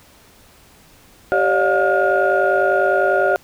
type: tone cluster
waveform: sine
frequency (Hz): 387.8 / 557 / 607 / 712 / 1425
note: G4 / C#5 / D#5 / F5 / F6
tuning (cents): -19 / +8 / -43 / +33 / +34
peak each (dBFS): -19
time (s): 1.32-3.36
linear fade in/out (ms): 0
effects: tanh soft clip ceiling -6 dBFS + pink hiss -49 dBFS RMS until 3.43 s